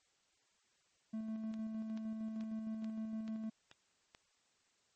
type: tone with tremolo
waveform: triangle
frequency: 220 Hz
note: A3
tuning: in tune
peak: -36 dBFS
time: 1.13-3.5 s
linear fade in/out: 10 ms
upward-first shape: square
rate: 6.5 Hz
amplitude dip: 30%
type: click train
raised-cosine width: 0.2 ms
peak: -37 dBFS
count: 7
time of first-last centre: 1.54-4.149 s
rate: 2.3 Hz
effects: white hiss -75 dBFS RMS until 4.95 s + MP3 32 kbps